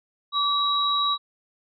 sine tone pair together, 1152 / 3865 Hz, D6 / B7, -34 / -38 cents, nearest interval octave + major sixth, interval 2096 cents, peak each -23 dBFS, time 0.32-1.18 s, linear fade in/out 50 ms, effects none

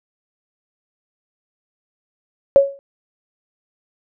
sine tone with exponential decay, 554.4 Hz, C#5, in tune, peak -3 dBFS, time 2.56-2.79 s, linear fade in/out 0 ms, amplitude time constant 49 ms, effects none

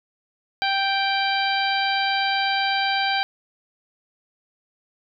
harmonic tone, 784 Hz, G5, in tune, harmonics 1 / 2 / 3 / 4 / 5 / 6, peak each -23 / -26 / -28 / -29 / -30 / -31 dBFS, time 0.62-3.23 s, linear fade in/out 0 ms, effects none

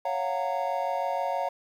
triangle chord, Gb major seventh, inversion second, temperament just, 555 / 693.7 / 740 / 925 Hz, Db5 / F5 / Gb5 / Bb5, +2 / -12 / 0 / -14 cents, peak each -30 dBFS, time 0.05-1.49 s, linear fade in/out 5 ms, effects 10-bit

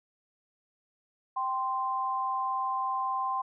sine tone pair together, 781 / 1042.5 Hz, G5 / C6, -7 / -7 cents, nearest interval perfect fourth, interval 500 cents, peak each -33 / -29 dBFS, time 1.36-3.42 s, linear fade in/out 10 ms, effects none

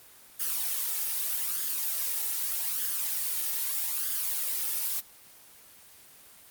blue noise with flanger, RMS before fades -30 dBFS, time 0.39-5.01 s, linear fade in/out 20 ms, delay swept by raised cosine 0.6 to 2.3 ms, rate 0.81 Hz, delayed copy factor +0.65, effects white hiss -53 dBFS RMS until 6.5 s + Opus 24 kbps

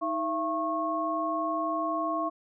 sine tone cluster, 316.1 / 675 / 1093 Hz, D#4 / E5 / C#6, +27 / +41 / -25 cents, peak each -33 / -31 / -30 dBFS, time 0.01-2.3 s, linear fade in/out 20 ms, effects none

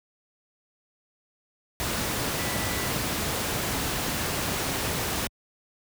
sine tone in noise, 1975.5 Hz, B6, in tune, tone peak -38 dBFS, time 2.39-2.89 s, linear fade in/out 0 ms, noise pink, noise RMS -28 dBFS, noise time 1.8-5.27 s, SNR -13 dB, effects high-pass 60 Hz 12 dB/octave

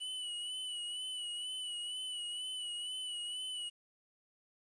square tone with vibrato, 2960 Hz, F#7, in tune, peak -39 dBFS, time 0-3.7 s, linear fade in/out 20 ms, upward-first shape sine, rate 2.1 Hz, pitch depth 44 cents each way, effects resampled to 22050 Hz + 11-bit

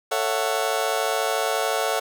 30% pulse chord, F# minor seventh, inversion first, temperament just, 444 / 555 / 666 / 740 Hz, A4 / C#5 / E5 / F#5, +16 / +2 / +18 / 0 cents, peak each -25 dBFS, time 0.11-2 s, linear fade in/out 10 ms, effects none

